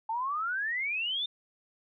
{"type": "exponential sweep", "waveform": "sine", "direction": "up", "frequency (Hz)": [871, 3651], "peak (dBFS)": -29, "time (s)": [0.09, 1.26], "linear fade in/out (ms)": 5, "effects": []}